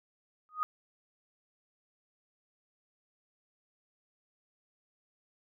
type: tone with exponential growth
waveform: sine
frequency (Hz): 1244.5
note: D#6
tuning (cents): 0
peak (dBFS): -24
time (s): 0.49-0.63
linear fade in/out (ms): 0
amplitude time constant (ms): 29
effects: none